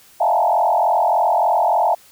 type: tone with frequency modulation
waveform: sine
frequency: 778 Hz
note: G5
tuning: 13 cents flat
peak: -13 dBFS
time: 0.2-1.95 s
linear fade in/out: 10 ms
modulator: 43.4 Hz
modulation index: 3.2
effects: white hiss -49 dBFS RMS until 2.11 s